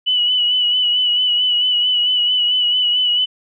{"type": "tone with vibrato", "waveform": "sine", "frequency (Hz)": 2960, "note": "F#7", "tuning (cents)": 0, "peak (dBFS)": -13, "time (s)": [0.06, 3.26], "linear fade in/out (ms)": 20, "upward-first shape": "sine", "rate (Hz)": 4.5, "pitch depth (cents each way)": 34, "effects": []}